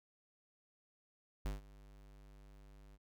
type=tone with ADSR envelope; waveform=square; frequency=49.9 Hz; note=G1; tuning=32 cents sharp; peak=-36 dBFS; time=1.45-2.98 s; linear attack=6 ms; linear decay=150 ms; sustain=-21 dB; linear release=38 ms; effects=none